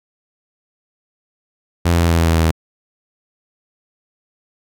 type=tone with pitch steps; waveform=sawtooth; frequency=85.6 / 84.91 / 84.23 / 83.55 / 82.88 / 82.21 / 81.55 / 80.89 Hz; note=F2 / F2 / E2 / E2 / E2 / E2 / E2 / E2; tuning=-34 / -48 / +38 / +24 / +10 / -4 / -18 / -32 cents; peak=-8 dBFS; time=1.85-2.514 s; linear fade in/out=10 ms; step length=83 ms; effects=none